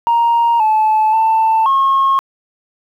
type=tone with pitch steps; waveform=sine; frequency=935 / 867 / 888 / 1084 Hz; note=A#5 / A5 / A5 / C#6; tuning=+5 / -26 / +16 / -39 cents; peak=-8 dBFS; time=0.07-2.19 s; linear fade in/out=0 ms; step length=530 ms; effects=tanh soft clip ceiling -7 dBFS + 8-bit